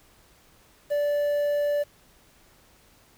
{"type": "tone with quantisation", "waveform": "triangle", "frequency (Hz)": 583, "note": "D5", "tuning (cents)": -13, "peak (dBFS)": -20, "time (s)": [0.9, 1.84], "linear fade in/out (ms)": 20, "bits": 8, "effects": ["pink hiss -58 dBFS RMS until 3.17 s"]}